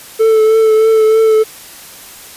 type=tone with vibrato; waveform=triangle; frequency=440 Hz; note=A4; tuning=in tune; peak=-4 dBFS; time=0.19-1.44 s; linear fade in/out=20 ms; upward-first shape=triangle; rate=3.2 Hz; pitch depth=26 cents each way; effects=white hiss -34 dBFS RMS until 2.36 s + resampled to 32000 Hz